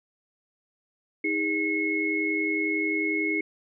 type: tone cluster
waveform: sine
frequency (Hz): 315.9 / 406.9 / 2177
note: D#4 / G#4 / C#7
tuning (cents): +26 / -35 / -32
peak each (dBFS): -28 / -32 / -26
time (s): 1.24-3.41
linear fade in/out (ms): 5
effects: none